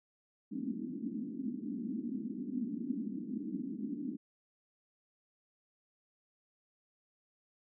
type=band-pass noise; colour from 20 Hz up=pink; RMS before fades=-39 dBFS; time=0.51-4.17 s; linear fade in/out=20 ms; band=210 to 290 Hz; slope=48 dB/octave; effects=none